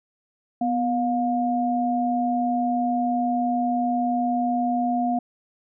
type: tone pair together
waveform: sine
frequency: 246.9 / 710.1 Hz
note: B3 / F5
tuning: 0 / +29 cents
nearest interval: octave + tritone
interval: 1829 cents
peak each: -23 dBFS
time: 0.61-5.19 s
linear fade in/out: 5 ms
effects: none